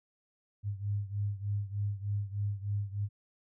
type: beating tone pair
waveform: sine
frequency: 100.8 / 104.1 Hz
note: G2 / G#2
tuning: +49 / +5 cents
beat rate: 3.3 Hz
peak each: -33 / -36 dBFS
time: 0.63-3.09 s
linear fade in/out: 50 ms
effects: none